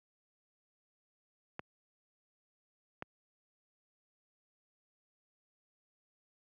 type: clicks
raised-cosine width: 0.5 ms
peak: -24 dBFS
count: 2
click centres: 1.594 / 3.024 s
effects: high-pass 100 Hz 12 dB/octave